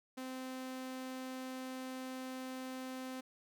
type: tone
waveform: sawtooth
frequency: 258.9 Hz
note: C4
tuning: 18 cents flat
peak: -38 dBFS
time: 0.17-3.21 s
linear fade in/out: 10 ms
effects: none